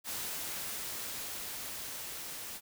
white noise with level ramp, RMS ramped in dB -38 to -43 dBFS, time 0.04-2.61 s, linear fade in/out 50 ms, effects none

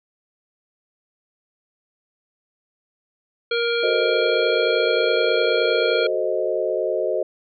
harmonic tone, 469.5 Hz, A#4, 12 cents sharp, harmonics 1 / 3 / 5 / 7 / 9, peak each -21 / -26 / -28 / -29 / -31 dBFS, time 3.51-6.07 s, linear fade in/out 5 ms
sine chord, F# diminished seventh, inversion none, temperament equal, 370 / 440 / 523.3 / 622.3 Hz, F#4 / A4 / C5 / Eb5, 0 / 0 / 0 / 0 cents, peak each -26 / -26 / -25 / -24 dBFS, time 3.83-7.23 s, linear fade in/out 5 ms
effects none

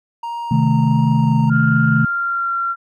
triangle tone with vibrato, 933 Hz, A#5, 1 cent sharp, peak -21 dBFS, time 0.23-1.5 s, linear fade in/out 5 ms, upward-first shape sine, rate 1.5 Hz, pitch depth 12 cents each way
sine chord, A diminished, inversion first, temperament equal, 130.81 / 155.56 / 220 Hz, C3 / Eb3 / A3, 0 / 0 / 0 cents, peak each -16 dBFS, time 0.51-2.05 s, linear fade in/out 5 ms
sine tone with pitch glide, 1400 to 1370.4 Hz, F6 to F6, +4 to -33 cents, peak -17 dBFS, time 1.49-2.76 s, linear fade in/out 50 ms, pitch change -37 cents, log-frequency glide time 1.93-2.54 s
effects tanh soft clip ceiling -1 dBFS

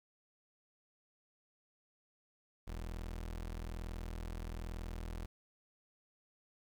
30% pulse tone, 41.12 Hz, E1, 4 cents flat, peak -38 dBFS, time 2.67-5.26 s, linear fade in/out 10 ms, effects 11-bit

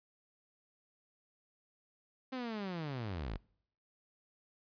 sawtooth linear sweep, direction down, 265 to 39.6 Hz, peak -34 dBFS, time 2.32-3.38 s, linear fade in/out 10 ms, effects noise-tail reverb RT60 0.7 s tail -26 dB re dry + resampled to 11025 Hz

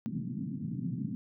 white band-pass noise, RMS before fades -36 dBFS, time 0.06-1.15 s, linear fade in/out 0 ms, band 120 to 260 Hz, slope 48 dB/octave, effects none

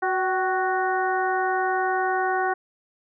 harmonic tone with a mistuned harmonic, 370 Hz, F#4, in tune, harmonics 1 / 2 / 3 / 4 / 5, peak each -27 / -24 / -30 / -28 / -33 dBFS, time 0.02-2.54 s, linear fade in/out 10 ms, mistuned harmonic 2, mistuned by +46 cents, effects none

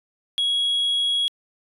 triangle tone, 3322 Hz, G#7, in tune, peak -17 dBFS, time 0.38-1.28 s, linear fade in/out 0 ms, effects tanh soft clip ceiling -13 dBFS + resampled to 32000 Hz

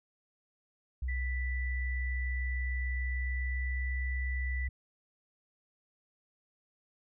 sine tone with pitch glide, 63.4 to 64.36 Hz, B1 to C2, +46 to -28 cents, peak -31 dBFS, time 1.02-4.69 s, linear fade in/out 5 ms, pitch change +26 cents, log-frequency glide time 3.01-3.91 s
sine tone, 1975.5 Hz, B6, in tune, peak -38 dBFS, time 1.08-4.68 s, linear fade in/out 10 ms
effects none

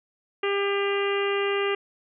harmonic tone, 399.8 Hz, G4, 34 cents sharp, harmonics 1 / 2 / 3 / 4 / 5 / 6 / 7 / 8, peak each -24 / -36 / -32 / -36 / -33 / -36 / -33 / -44 dBFS, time 0.43-1.75 s, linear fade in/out 5 ms, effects none

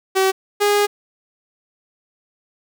sawtooth tone pair in turn, 381.9 / 411.1 Hz, G4 / G#4, -45 / -18 cents, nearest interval minor second, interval 127 cents, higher second, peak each -10 dBFS, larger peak neither, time 0.15-0.32 / 0.6-0.87 s, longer second, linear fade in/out 20 ms, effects none

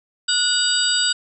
sine tone cluster, 1463 / 2937 / 3723 / 4753 / 7840 Hz, F#6 / F#7 / A#7 / D8 / B8, -20 / -13 / -3 / +20 / -14 cents, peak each -23 dBFS, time 0.28-1.13 s, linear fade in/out 10 ms, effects none

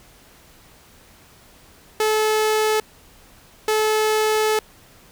sawtooth tone pair in turn, 432.1 / 432.1 Hz, A4 / A4, -31 / -31 cents, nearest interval unison, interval 0 cents, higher neither, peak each -13 dBFS, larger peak neither, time 2-2.8 / 3.68-4.59 s, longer second, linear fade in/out 2 ms, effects pink hiss -50 dBFS RMS until 5.11 s

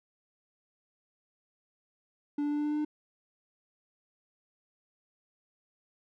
triangle tone with pitch steps, 291 / 292.7 / 294.4 / 296.1 / 297.8 / 299.5 / 301.3 Hz, D4 / D4 / D4 / D4 / D4 / D4 / D4, -16 / -6 / +4 / +14 / +24 / +34 / +44 cents, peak -26 dBFS, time 2.38-2.849 s, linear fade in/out 5 ms, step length 67 ms, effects none

